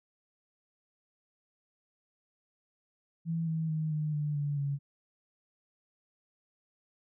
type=tone with pitch steps; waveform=sine; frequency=164.9 / 160.67 / 156.55 / 152.53 / 148.62 / 144.8 / 141.09 Hz; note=E3 / E3 / D#3 / D#3 / D3 / D3 / C#3; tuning=+1 / -44 / +11 / -34 / +21 / -24 / +31 cents; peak=-29 dBFS; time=3.25-4.79 s; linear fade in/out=50 ms; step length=220 ms; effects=none